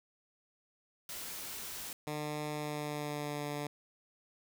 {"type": "noise", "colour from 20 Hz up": "white", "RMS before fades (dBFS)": -43, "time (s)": [1.09, 1.93], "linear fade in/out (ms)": 2}
{"type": "tone with pitch glide", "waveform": "10% pulse", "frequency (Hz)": [150.1, 146.5], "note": ["D3", "D3"], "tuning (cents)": [38, -4], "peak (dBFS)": -28, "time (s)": [2.07, 3.67], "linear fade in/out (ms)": 2, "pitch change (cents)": -42, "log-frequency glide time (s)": [2.51, 3.46]}
{"effects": []}